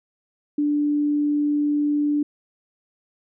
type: tone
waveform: sine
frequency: 293.7 Hz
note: D4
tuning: in tune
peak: -18 dBFS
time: 0.58-2.23 s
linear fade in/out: 5 ms
effects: none